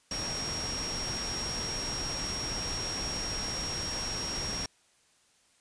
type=tone in noise; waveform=sine; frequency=5588 Hz; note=F8; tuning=in tune; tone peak=-34 dBFS; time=0.11-4.66 s; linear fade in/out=2 ms; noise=pink; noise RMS=-37 dBFS; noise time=0.11-4.66 s; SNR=0 dB; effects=white hiss -66 dBFS RMS until 5.6 s + resampled to 22050 Hz